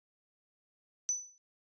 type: tone with exponential decay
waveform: sine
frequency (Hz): 5990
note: F#8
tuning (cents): +20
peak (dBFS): -26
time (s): 1.09-1.38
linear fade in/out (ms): 0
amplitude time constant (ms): 62
effects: resampled to 16000 Hz